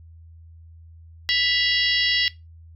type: harmonic tone with a mistuned harmonic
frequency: 659.3 Hz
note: E5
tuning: in tune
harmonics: 3 / 4 / 5 / 6 / 7 / 8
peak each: -24 / -25 / -26 / -27 / -27 / -28 dBFS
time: 1.29-2.28 s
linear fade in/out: 0 ms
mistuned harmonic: 4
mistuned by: +130 cents
effects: noise-tail reverb RT60 0.2 s tail -18 dB re dry + added 82 Hz sine -43 dBFS peak until 2.75 s